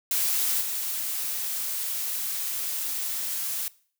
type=noise with level steps; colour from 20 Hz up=blue; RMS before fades=-25 / -30 dBFS; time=0.11-3.68 s; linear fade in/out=2 ms; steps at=0.61 s; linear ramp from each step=2 ms; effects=noise-tail reverb RT60 0.5 s tail -21 dB re dry